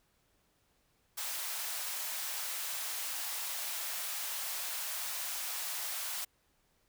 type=high-pass noise; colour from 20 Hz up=white; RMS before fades=-38 dBFS; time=1.17-6.25 s; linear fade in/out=10 ms; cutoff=620 Hz; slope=24 dB/octave; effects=pink hiss -73 dBFS RMS until 6.88 s